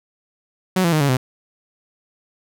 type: tone with pitch steps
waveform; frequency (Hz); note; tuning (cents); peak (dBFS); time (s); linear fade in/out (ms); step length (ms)
sawtooth; 185.9 / 169.49 / 154.53 / 140.89 / 128.45; F#3 / E3 / D#3 / C#3 / C3; +8 / +48 / -12 / +28 / -32; -11; 0.76-1.17; 5; 82
effects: none